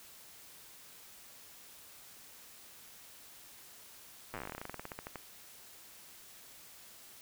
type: slowing click train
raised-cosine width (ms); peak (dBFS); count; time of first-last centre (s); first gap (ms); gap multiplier
0.5; -26; 25; 4.34-5.157; 8; 1.11
effects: white hiss -55 dBFS RMS until 7.21 s